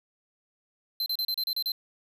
square tone bursts, 4097 Hz, C8, 37 cents flat, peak -27 dBFS, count 8, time 1-1.719 s, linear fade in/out 2 ms, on 61 ms, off 33 ms, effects none

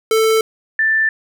square / sine tone pair in turn, 442.4 / 1769.6 Hz, A4 / A6, +9 / +9 cents, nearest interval 2 octaves, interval 2400 cents, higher second, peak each -12 dBFS, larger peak neither, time 0.11-0.41 / 0.79-1.09 s, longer neither, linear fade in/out 2 ms, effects none

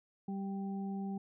harmonic tone, 196 Hz, G3, in tune, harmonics 1 / 2 / 4, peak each -36 / -48 / -48 dBFS, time 0.28-1.18 s, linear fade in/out 5 ms, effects none

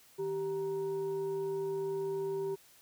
sine tone with frequency modulation, 390.2 Hz, G4, 8 cents flat, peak -32 dBFS, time 0.18-2.56 s, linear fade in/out 20 ms, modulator 547 Hz, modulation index 0.38, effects white hiss -61 dBFS RMS until 2.81 s

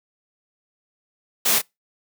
white noise with echo, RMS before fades -19 dBFS, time 1.45-1.59 s, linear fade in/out 10 ms, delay 28 ms, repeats 1, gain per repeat -6 dB, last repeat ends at 1.618 s, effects noise-tail reverb RT60 0.2 s tail -25 dB re dry + high-pass 200 Hz 12 dB/octave

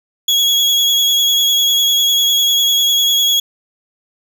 35% pulse tone with vibrato, 3334 Hz, G#7, 6 cents sharp, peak -9 dBFS, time 0.28-3.4 s, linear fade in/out 5 ms, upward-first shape sine, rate 10 Hz, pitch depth 20 cents each way, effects none

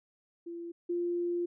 sine tone pair in turn, 340.7 / 348.1 Hz, F4 / F4, -43 / -6 cents, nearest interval unison, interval 37 cents, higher second, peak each -38 / -29 dBFS, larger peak second, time 0.46-0.72 / 0.89-1.46 s, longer second, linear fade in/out 10 ms, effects none

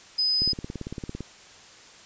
sine tone, 5020 Hz, D#8, 15 cents sharp, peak -21 dBFS, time 0.18-0.53 s, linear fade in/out 10 ms
click train, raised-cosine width 3 ms, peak -20 dBFS, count 15, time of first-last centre 0.42-1.207 s, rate 17.8 Hz
effects white hiss -49 dBFS RMS until 2.05 s + resampled to 16000 Hz

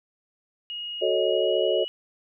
sine tone with pitch glide, 2877 to 2924 Hz, F#7 to F#7, -49 to -21 cents, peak -31 dBFS, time 0.7-1.88 s, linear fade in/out 0 ms, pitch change +28 cents, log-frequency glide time 1.08-1.71 s
sine chord, D# half-diminished seventh, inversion first, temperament equal with one note detuned, 370 / 440 / 554.4 / 627.7 Hz, F#4 / A4 / C#5 / D#5, 0 / 0 / 0 / +15 cents, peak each -26 dBFS, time 1.01-1.85 s, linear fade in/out 20 ms
effects none

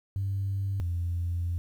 sine tone pair in turn, 98 / 86.51 Hz, G2 / F2, 0 / -16 cents, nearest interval major second, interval 216 cents, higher first, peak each -26 dBFS, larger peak neither, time 0.16-0.8 / 0.8-1.58 s, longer second, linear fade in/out 0 ms, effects tanh soft clip ceiling -23 dBFS + 10-bit

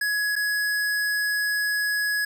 square tone with dropouts, 1678 Hz, G#6, 17 cents sharp, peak -23 dBFS, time 0.01-2.25 s, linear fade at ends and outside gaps 5 ms, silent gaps 0.356-0.362 s, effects none

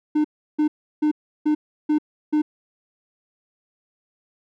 triangle tone bursts, 302.6 Hz, D#4, 48 cents flat, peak -14 dBFS, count 6, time 0.15-2.42 s, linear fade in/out 10 ms, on 95 ms, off 340 ms, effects none

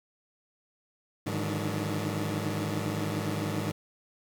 20% pulse tone cluster, 103.7 / 149.3 / 159.2 / 184.2 / 291.2 Hz, G#2 / D3 / D#3 / F#3 / D4, -2 / +29 / +40 / -7 / -15 cents, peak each -28 / -32 / -30 / -35 / -36 dBFS, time 1.26-3.72 s, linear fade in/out 10 ms, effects 10-bit

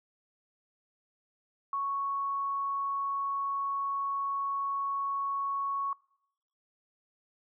sine tone, 1108.7 Hz, C#6, in tune, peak -29 dBFS, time 1.73-5.93 s, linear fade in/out 2 ms, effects noise-tail reverb RT60 0.8 s tail -25 dB re dry

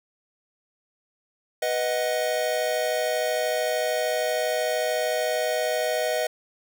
square chord, B major, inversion none, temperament equal with one note detuned, 493.9 / 626.9 / 740 Hz, B4 / D#5 / F#5, 0 / +13 / 0 cents, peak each -29 / -26 / -32 dBFS, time 1.62-6.27 s, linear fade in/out 5 ms, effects none

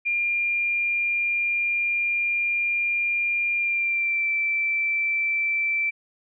sine tone with pitch glide, 2400 to 2334 Hz, D7 to D7, +37 to -11 cents, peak -21 dBFS, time 0.05-5.91 s, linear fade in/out 20 ms, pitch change -48 cents, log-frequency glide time 3.57-4.3 s, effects none

